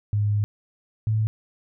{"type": "tone pair in turn", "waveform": "sine", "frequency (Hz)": [103.83, 109.02], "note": ["G#2", "A2"], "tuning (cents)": [0, -15], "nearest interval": "minor second", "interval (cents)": 85, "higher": "second", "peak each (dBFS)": -19, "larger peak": "neither", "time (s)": [[0.13, 0.44], [1.07, 1.27]], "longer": "first", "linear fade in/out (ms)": 0, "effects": []}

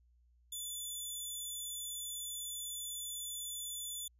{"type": "tone", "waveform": "10% pulse", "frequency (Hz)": 3484, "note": "A7", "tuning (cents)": -18, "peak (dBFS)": -32, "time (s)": [0.52, 4.08], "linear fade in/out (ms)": 5, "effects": ["added 60 Hz sine -65 dBFS peak until 4.19 s", "resampled to 32000 Hz"]}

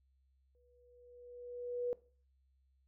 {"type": "tone with exponential growth", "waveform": "sine", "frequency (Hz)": 487.7, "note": "B4", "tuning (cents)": -22, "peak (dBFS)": -32, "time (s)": [0.55, 1.93], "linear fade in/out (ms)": 0, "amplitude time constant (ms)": 300, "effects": ["noise-tail reverb RT60 0.4 s tail -19 dB re dry", "added 66 Hz sine -70 dBFS peak until 2.87 s"]}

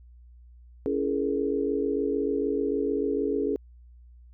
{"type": "chord", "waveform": "sine", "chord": "A# half-diminished seventh", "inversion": "first", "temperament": "just", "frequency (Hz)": [279.7, 335.6, 419.5, 466.2], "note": ["C#4", "E4", "G#4", "A#4"], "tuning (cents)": [16, 31, 17, 0], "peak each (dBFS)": [-29, -33, -27, -32], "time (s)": [0.86, 3.56], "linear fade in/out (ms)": 0, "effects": ["added 60 Hz sine -48 dBFS peak until 4.33 s"]}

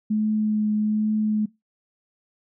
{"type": "tone with vibrato", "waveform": "sine", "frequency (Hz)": 213.5, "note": "G#3", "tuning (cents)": 48, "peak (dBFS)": -19, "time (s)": [0.1, 1.46], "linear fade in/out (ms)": 10, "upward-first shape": "triangle", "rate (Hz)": 1.2, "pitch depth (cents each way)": 14, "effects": ["noise-tail reverb RT60 0.2 s tail -21 dB re dry"]}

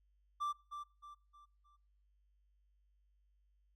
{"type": "tone with echo", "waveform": "triangle", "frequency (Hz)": 1174.7, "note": "D6", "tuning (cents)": 0, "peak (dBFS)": -33, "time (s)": [0.4, 0.53], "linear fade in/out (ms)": 20, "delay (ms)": 310, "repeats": 4, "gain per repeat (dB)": -8, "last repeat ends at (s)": 1.77, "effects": ["noise-tail reverb RT60 0.8 s tail -26 dB re dry", "added 50 Hz sine -70 dBFS peak until 3.75 s"]}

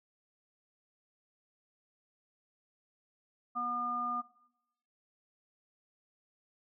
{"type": "harmonic tone", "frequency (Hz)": 242.3, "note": "B3", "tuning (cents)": -33, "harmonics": [1, 3, 5], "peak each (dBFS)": [-44, -41, -33], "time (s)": [3.55, 4.22], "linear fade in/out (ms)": 20, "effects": ["noise-tail reverb RT60 0.8 s tail -18 dB re dry"]}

